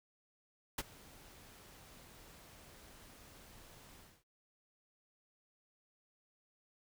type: noise with ADSR envelope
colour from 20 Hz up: pink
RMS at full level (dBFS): -35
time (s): 0.78-4.24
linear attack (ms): 6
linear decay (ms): 34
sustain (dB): -23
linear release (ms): 250
effects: none

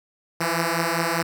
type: beating tone pair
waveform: 5% pulse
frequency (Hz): 164.81 / 169.81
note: E3 / F3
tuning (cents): 0 / -48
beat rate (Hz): 5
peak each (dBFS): -13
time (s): 0.4-1.23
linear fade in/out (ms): 10
effects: none

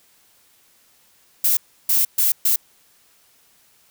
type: noise bursts at uneven times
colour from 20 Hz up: violet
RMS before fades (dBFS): -17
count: 4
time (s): 1.44-1.57 / 1.89-2.05 / 2.18-2.32 / 2.45-2.56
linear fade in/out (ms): 5
effects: white hiss -57 dBFS RMS until 3.9 s

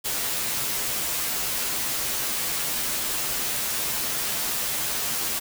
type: noise with comb filter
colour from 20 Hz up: white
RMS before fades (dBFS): -27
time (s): 0.04-5.4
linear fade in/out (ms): 20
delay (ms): 11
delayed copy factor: -0.65
effects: none

